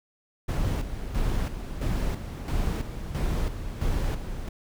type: noise with tremolo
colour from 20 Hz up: brown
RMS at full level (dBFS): -26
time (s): 0.48-4.49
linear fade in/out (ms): 10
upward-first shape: square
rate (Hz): 1.5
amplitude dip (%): 60
effects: none